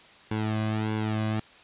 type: tone with flanger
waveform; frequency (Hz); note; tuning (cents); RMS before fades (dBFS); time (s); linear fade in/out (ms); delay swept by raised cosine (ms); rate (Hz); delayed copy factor
sawtooth; 108.6; A2; -22; -28; 0.31-1.4; 5; 1.6 to 2.22; 1.6; -0.85
effects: white hiss -52 dBFS RMS until 1.63 s + resampled to 8000 Hz